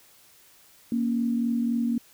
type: tone pair together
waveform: sine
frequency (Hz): 234.3 / 278.1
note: A#3 / C#4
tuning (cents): +9 / +6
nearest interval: minor third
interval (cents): 297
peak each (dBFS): -23 / -31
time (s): 0.92-1.98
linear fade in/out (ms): 2
effects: white hiss -56 dBFS RMS until 2.13 s